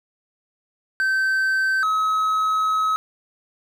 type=tone pair in turn; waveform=triangle; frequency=1547 / 1280.4 Hz; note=G6 / D#6; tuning=-23 / +49 cents; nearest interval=minor third; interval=328 cents; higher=first; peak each=-16 / -16 dBFS; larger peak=neither; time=1-1.83 / 1.83-2.96 s; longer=second; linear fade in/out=0 ms; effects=none